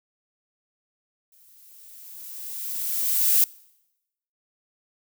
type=noise with exponential growth; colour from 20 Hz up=violet; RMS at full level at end=-17 dBFS; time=1.32-3.44 s; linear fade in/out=2 ms; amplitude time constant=460 ms; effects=noise-tail reverb RT60 0.9 s tail -24 dB re dry